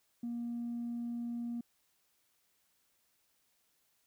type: tone with tanh clipping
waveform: triangle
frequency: 236.9 Hz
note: A#3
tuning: 28 cents sharp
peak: -36 dBFS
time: 0.23-1.61 s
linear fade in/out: 5 ms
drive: 5 dB
effects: white hiss -75 dBFS RMS until 4.06 s